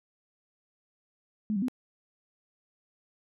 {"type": "tone with pitch steps", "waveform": "sine", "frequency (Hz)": [213.2, 193.8, 253.3], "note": ["G#3", "G3", "B3"], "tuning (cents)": [46, -20, 44], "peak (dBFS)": -26, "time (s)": [1.5, 1.683], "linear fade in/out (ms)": 0, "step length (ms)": 61, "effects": []}